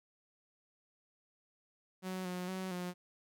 sawtooth tone with pitch steps, 186.1 / 180.6 / 187.5 / 179 Hz, F#3 / F#3 / F#3 / F3, +10 / -42 / +23 / +43 cents, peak -34 dBFS, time 2.02-2.94 s, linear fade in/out 50 ms, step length 230 ms, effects none

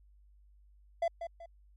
triangle tone with echo, 675 Hz, E5, 41 cents sharp, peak -25 dBFS, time 1.02-1.08 s, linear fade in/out 5 ms, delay 190 ms, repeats 2, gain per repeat -9 dB, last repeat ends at 1.46 s, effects added 50 Hz sine -58 dBFS peak until 1.76 s + MP3 48 kbps

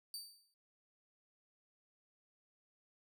sawtooth tone with exponential decay, 4618 Hz, D8, 30 cents flat, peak -38 dBFS, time 0.14-0.54 s, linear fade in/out 1 ms, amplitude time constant 85 ms, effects none

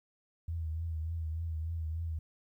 sine tone with vibrato, 81.1 Hz, E2, 28 cents flat, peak -33 dBFS, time 0.48-2.19 s, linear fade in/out 5 ms, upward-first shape triangle, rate 3.4 Hz, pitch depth 66 cents each way, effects 12-bit

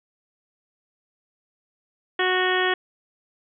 harmonic tone, 368.5 Hz, F#4, 7 cents flat, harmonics 1 / 2 / 3 / 4 / 5 / 6 / 7 / 8 / 9, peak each -24 / -28 / -29 / -29 / -24 / -35 / -36 / -32 / -31 dBFS, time 2.19-2.74 s, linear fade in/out 5 ms, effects none

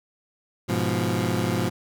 20% pulse chord, F diminished, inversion first, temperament equal, 103.83 / 123.47 / 174.61 Hz, Ab2 / Cb3 / F3, 0 / 0 / 0 cents, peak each -22 dBFS, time 0.68-1.7 s, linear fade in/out 20 ms, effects none

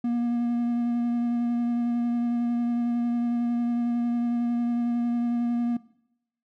triangle tone with vibrato, 238.1 Hz, A#3, 37 cents sharp, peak -21 dBFS, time 0.04-5.77 s, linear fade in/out 5 ms, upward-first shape sine, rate 11 Hz, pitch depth 13 cents each way, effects noise-tail reverb RT60 0.8 s tail -19 dB re dry

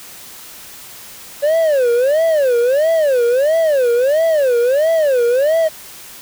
triangle tone with vibrato, 558 Hz, C#5, 11 cents sharp, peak -9 dBFS, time 1.42-5.69 s, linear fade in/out 20 ms, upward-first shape sine, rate 1.5 Hz, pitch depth 290 cents each way, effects white hiss -36 dBFS RMS until 6.21 s

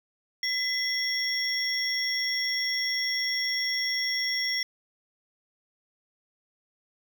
triangle tone cluster, 2013 / 3347 / 5530 Hz, B6 / G#7 / F8, +33 / +13 / -18 cents, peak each -28 / -35 / -27 dBFS, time 0.43-4.63 s, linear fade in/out 2 ms, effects none

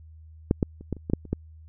clicks, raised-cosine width 3 ms, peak -7 / -9 / -29 / -15 / -30 / -16 / -8 / -29 / -12 dBFS, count 9, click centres 0.511 / 0.628 / 0.81 / 0.927 / 0.967 / 1.099 / 1.135 / 1.253 / 1.33 s, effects added 79 Hz sine -45 dBFS peak until 1.68 s

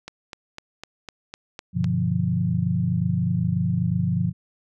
click train, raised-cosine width 0.2 ms, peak -18 dBFS, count 8, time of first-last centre 0.08-1.843 s, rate 3.97 Hz
sine chord, G dominant seventh, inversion none, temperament equal, 98 / 123.47 / 146.83 / 174.61 Hz, G2 / B2 / D3 / F3, 0 / 0 / 0 / 0 cents, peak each -27 / -26 / -28 / -23 dBFS, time 1.73-4.33 s, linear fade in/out 50 ms
effects none

